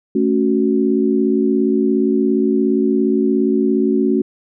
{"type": "chord", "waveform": "sine", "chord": "F# minor", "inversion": "first", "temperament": "equal", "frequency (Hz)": [220, 277.2, 370], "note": ["A3", "C#4", "F#4"], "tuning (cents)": [0, 0, 0], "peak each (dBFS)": -17, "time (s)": [0.15, 4.22], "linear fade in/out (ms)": 5, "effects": []}